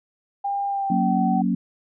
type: tone with pitch glide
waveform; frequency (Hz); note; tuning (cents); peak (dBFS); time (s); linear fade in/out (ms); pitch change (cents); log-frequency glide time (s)
sine; 800 to 760.4; G5 to F#5; +35 to +47; -22; 0.44-1.42; 10; -88; 0.68-1.18
type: chord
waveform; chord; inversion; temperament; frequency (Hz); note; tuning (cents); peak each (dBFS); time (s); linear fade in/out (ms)
sine; F# major; none; equal; 185 / 233.1 / 277.2; F#3 / A#3 / C#4; 0 / 0 / 0; -22 / -23 / -26; 0.9-1.55; 5
effects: none